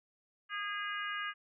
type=harmonic tone; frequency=410 Hz; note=G#4; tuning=22 cents flat; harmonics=3 / 4 / 5 / 6 / 7; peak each=-40 / -39 / -44 / -48 / -44 dBFS; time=0.49-1.34 s; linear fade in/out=50 ms; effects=none